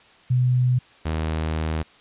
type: tone pair in turn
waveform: sine / sawtooth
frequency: 125.5 / 79.1 Hz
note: B2 / D#2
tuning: +28 / +29 cents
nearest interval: minor sixth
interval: 799 cents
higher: first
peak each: -16 / -19 dBFS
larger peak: first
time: 0.3-0.79 / 1.05-1.83 s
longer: second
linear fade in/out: 10 ms
effects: white hiss -52 dBFS RMS until 2 s + resampled to 8000 Hz

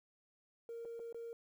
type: tone with dropouts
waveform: triangle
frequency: 464.3 Hz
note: A#4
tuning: 7 cents flat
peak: -40 dBFS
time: 0.69-1.33 s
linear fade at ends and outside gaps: 1 ms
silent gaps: 0.85-0.854 / 0.994-0.999 / 1.126-1.145 s
effects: tanh soft clip ceiling -40 dBFS + 12-bit

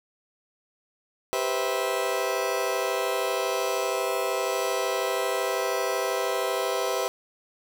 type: chord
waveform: 30% pulse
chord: C major seventh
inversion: second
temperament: just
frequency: 392.4 / 490.5 / 523.3 / 654.1 Hz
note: G4 / B4 / C5 / E5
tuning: +2 / -12 / 0 / -14 cents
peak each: -28 dBFS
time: 1.33-7.08 s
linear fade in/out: 0 ms
effects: none

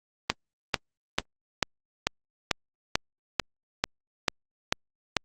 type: click train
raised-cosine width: 0.2 ms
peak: -4 dBFS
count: 12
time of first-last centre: 0.3-5.167 s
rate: 2.26 Hz
effects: Opus 24 kbps

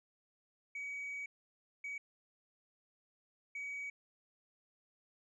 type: tone bursts at uneven times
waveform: sine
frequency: 2265 Hz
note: C#7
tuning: 37 cents sharp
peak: -38 dBFS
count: 3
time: 0.75-1.26 / 1.84-1.98 / 3.55-3.9 s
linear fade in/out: 5 ms
effects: tanh soft clip ceiling -38 dBFS

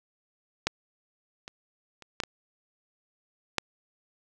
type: clicks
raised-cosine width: 0.2 ms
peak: -7 / -23 / -29 / -10 / -17 / -7 dBFS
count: 6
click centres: 0.67 / 1.479 / 2.023 / 2.202 / 2.236 / 3.583 s
effects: none

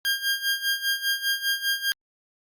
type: tone with tremolo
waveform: 20% pulse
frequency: 1609 Hz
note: G6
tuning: 45 cents sharp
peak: -16 dBFS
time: 0.05-1.92 s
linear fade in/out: 0 ms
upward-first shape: sine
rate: 5 Hz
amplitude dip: 80%
effects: Opus 48 kbps

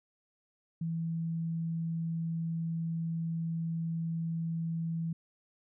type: tone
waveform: sine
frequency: 164.81 Hz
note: E3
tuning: in tune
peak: -31 dBFS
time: 0.81-5.13 s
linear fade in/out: 5 ms
effects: none

